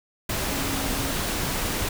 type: tone in noise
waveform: sine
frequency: 273.4 Hz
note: C#4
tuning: 24 cents flat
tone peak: -32 dBFS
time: 0.49-1.12 s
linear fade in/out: 5 ms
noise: pink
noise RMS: -27 dBFS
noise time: 0.29-1.89 s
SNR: -8 dB
effects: none